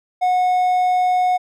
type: tone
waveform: triangle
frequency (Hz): 730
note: F#5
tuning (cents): -24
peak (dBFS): -12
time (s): 0.21-1.38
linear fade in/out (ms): 20
effects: none